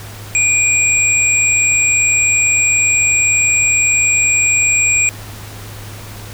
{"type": "tone pair together", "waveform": "sine", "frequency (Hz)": [2400, 7620], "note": ["D7", "A#8"], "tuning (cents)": [37, 37], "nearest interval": "octave + minor sixth", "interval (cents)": 2000, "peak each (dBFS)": -13, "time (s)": [0.35, 5.09], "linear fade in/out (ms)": 0, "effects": ["added 104 Hz sine -31 dBFS peak until 6.33 s", "pink hiss -34 dBFS RMS until 6.33 s"]}